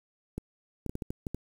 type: clicks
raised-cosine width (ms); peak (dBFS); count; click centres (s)
3; -21; 8; 0.38 / 0.863 / 0.895 / 0.954 / 1.022 / 1.105 / 1.268 / 1.346
effects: 8-bit